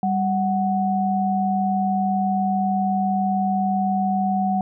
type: tone pair together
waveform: sine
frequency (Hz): 196 / 742.1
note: G3 / F#5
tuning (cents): 0 / +5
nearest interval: octave + major seventh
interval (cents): 2305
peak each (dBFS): -21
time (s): 0.03-4.61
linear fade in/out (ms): 2
effects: none